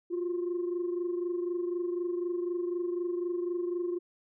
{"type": "tone pair together", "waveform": "sine", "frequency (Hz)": [349.2, 373.2], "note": ["F4", "F#4"], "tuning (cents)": [0, 15], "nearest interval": "minor second", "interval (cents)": 115, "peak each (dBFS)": [-29, -36], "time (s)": [0.1, 3.99], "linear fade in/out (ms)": 20, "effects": ["tanh soft clip ceiling -25 dBFS"]}